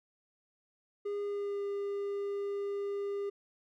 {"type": "tone with pitch glide", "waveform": "triangle", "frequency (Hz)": [408, 402.2], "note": ["G#4", "G4"], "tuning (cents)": [-31, 44], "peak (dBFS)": -31, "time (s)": [1.05, 3.3], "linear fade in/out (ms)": 10, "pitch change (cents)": -25, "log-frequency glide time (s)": [1.22, 1.63], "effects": []}